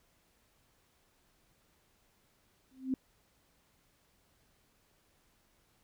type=tone with exponential growth; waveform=sine; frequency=261.6 Hz; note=C4; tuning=in tune; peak=-26 dBFS; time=2.71-2.94 s; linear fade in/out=2 ms; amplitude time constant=50 ms; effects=pink hiss -71 dBFS RMS until 5.83 s